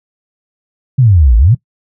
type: exponential two-way sweep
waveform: sine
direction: down then up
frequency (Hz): 139.7 to 52.5 to 139.7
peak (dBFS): -4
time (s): 0.98-1.55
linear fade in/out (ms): 10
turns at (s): 1.37
effects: noise-tail reverb RT60 0.1 s tail -20 dB re dry